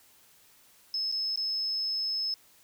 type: tone with dropouts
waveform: sine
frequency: 5200 Hz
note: E8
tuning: 24 cents flat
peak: -28 dBFS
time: 0.94-2.34 s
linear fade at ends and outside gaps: 1 ms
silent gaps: 1.116-1.123 / 1.359-1.374 s
effects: white hiss -60 dBFS RMS until 2.63 s